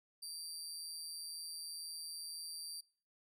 25% pulse tone with amplitude modulation, 4699 Hz, D8, in tune, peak -37 dBFS, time 0.22-2.81 s, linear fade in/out 10 ms, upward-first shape sine, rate 162 Hz, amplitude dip 55%, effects noise-tail reverb RT60 0.5 s tail -24 dB re dry

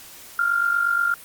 sine tone with amplitude modulation, 1396.9 Hz, F6, in tune, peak -15 dBFS, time 0.39-1.14 s, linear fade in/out 2 ms, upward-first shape sine, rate 48.4 Hz, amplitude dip 65%, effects white hiss -43 dBFS RMS until 1.24 s + Opus 48 kbps

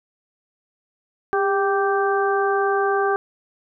harmonic tone with a mistuned harmonic, 390.9 Hz, G4, 5 cents flat, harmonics 1 / 2 / 3 / 4, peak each -20 / -23 / -25 / -26 dBFS, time 1.33-3.16 s, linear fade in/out 0 ms, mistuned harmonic 1, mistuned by +40 cents, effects none

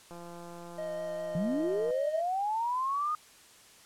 click train, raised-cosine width 1 ms, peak -33 dBFS, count 310, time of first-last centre 0.11-1.907 s, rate 172 Hz
triangle tone with vibrato, 623 Hz, D#5, 2 cents sharp, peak -32 dBFS, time 0.78-2.21 s, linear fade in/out 5 ms, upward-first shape square, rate 5 Hz, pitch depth 11 cents each way
sine linear sweep, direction up, 156.4 to 1244.5 Hz, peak -28 dBFS, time 1.35-3.15 s, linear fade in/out 2 ms
effects white hiss -56 dBFS RMS until 3.85 s + low-pass 10000 Hz 12 dB/octave

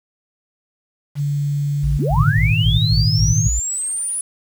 sine tone, 143.7 Hz, D3, 37 cents flat, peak -17 dBFS, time 1.15-2.37 s, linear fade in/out 50 ms
sine tone bursts, 56.3 Hz, A1, 40 cents sharp, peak -17 dBFS, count 7, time 1.83-3.6 s, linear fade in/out 10 ms, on 150 ms, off 120 ms
sine linear sweep, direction up, 180 to 9956 Hz, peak -20 dBFS, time 1.99-4.21 s, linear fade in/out 2 ms
sine chord, Ab suspended second, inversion none, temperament equal, 103.83 / 116.54 / 155.56 Hz, Ab2 / Bb2 / Eb3, 0 / 0 / 0 cents, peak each -18 / -18 / -19 dBFS, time 2.13-3.49 s, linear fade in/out 20 ms
effects 7-bit

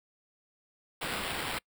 white noise with sample-and-hold, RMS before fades -35 dBFS, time 1.01-1.59 s, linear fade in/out 10 ms, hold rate 6300 Hz, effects noise-tail reverb RT60 0.1 s tail -26 dB re dry

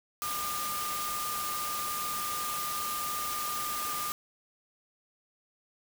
sine tone in noise, 1207 Hz, D6, 47 cents sharp, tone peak -34 dBFS, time 0.22-4.12 s, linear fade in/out 0 ms, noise white, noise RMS -36 dBFS, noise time 0.22-4.12 s, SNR -1 dB, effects none

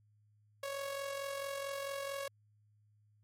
sawtooth tone with amplitude modulation, 554.4 Hz, C#5, in tune, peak -32 dBFS, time 0.63-2.28 s, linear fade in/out 5 ms, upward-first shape sine, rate 44.5 Hz, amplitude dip 50%, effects added 105 Hz sine -66 dBFS peak until 3.23 s + MP3 64 kbps

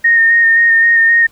sine tone with vibrato, 1842 Hz, A#6, 21 cents flat, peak -6 dBFS, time 0.04-1.27 s, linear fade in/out 10 ms, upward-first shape square, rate 3.8 Hz, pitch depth 16 cents each way, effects pink hiss -49 dBFS RMS until 1.31 s

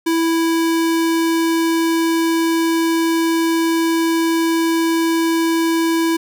square tone, 329.6 Hz, E4, in tune, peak -15 dBFS, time 0.06-6.17 s, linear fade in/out 10 ms, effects none

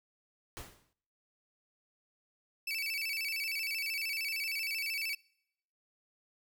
pink noise with exponential decay, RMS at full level -42 dBFS, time 0.57-0.93 s, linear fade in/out 0 ms, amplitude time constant 78 ms
30% pulse tone with vibrato, 2449 Hz, D#7, 28 cents flat, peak -31 dBFS, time 2.67-5.15 s, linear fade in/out 5 ms, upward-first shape square, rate 13 Hz, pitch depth 130 cents each way
effects noise-tail reverb RT60 0.8 s tail -26 dB re dry

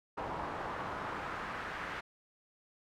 brown noise with band-pass filter sweep, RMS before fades -40 dBFS, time 0.17-2.01 s, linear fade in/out 10 ms, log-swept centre 910 to 1700 Hz, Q 1.6, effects none

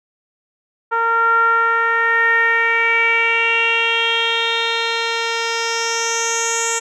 10% pulse tone with low-pass filter sweep, 459.8 Hz, A#4, 24 cents flat, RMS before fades -17 dBFS, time 0.91-6.8 s, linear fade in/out 20 ms, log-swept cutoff 1200 to 7400 Hz, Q 5.7, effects none

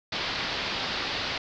white low-pass noise, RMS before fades -31 dBFS, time 0.12-1.38 s, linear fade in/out 5 ms, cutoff 4800 Hz, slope 48 dB/octave, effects none

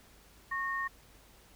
sine tone pair together, 1096.4 / 1844 Hz, C#6 / A#6, -19 / -19 cents, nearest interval major sixth, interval 900 cents, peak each -35 / -34 dBFS, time 0.51-0.88 s, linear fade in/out 10 ms, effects added 50 Hz sine -62 dBFS peak until 1.55 s + pink hiss -60 dBFS RMS until 1.55 s

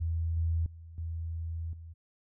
sine tone with level steps, 82.41 Hz, E2, in tune, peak -28 / -26 / -45 / -33 / -43 dBFS, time 0-1.94 s, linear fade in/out 20 ms, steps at 0.37 / 0.66 / 0.98 / 1.73 s, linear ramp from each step 2 ms, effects none

